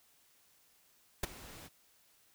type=noise with ADSR envelope; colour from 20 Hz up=pink; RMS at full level=-32 dBFS; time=1.23-1.69 s; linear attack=7 ms; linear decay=15 ms; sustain=-19 dB; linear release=29 ms; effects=white hiss -68 dBFS RMS until 2.34 s